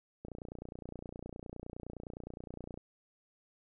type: click train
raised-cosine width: 2 ms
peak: -30 dBFS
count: 76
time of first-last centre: 0.25-2.775 s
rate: 29.7 Hz
effects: none